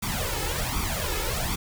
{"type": "noise with flanger", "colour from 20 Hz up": "pink", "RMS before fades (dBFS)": -28, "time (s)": [0.02, 1.56], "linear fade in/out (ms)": 10, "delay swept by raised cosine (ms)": [0.85, 2.35], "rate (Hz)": 1.3, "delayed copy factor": 0.8, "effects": []}